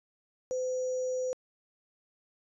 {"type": "tone with sample-and-hold", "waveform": "sine", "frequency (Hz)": 510, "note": "C5", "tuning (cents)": -44, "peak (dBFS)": -29, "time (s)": [0.51, 1.33], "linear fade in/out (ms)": 0, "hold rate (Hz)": 6300, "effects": ["resampled to 22050 Hz"]}